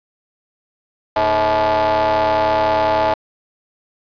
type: ring-modulated tone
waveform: 40% pulse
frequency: 110 Hz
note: A2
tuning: in tune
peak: -10 dBFS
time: 1.16-3.14 s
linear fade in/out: 5 ms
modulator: 752 Hz
effects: resampled to 11025 Hz + 7-bit